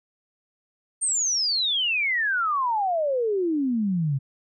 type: exponential sweep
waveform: sine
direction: down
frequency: 8870 to 130.81 Hz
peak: -21 dBFS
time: 1.01-4.19 s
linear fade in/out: 20 ms
effects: none